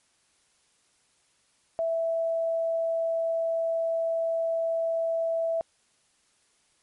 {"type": "tone", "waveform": "sine", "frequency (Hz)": 659.3, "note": "E5", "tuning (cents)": 0, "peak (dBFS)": -24, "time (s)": [1.79, 5.61], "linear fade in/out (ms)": 0, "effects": ["white hiss -67 dBFS RMS until 6.82 s", "MP3 48 kbps"]}